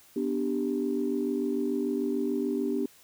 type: chord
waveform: sine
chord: G major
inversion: first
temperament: equal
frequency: 246.9 / 293.7 / 392 Hz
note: B3 / D4 / G4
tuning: 0 / 0 / 0 cents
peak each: -30 dBFS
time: 0.16-2.86 s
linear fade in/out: 5 ms
effects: tanh soft clip ceiling -17 dBFS + white hiss -57 dBFS RMS until 3.03 s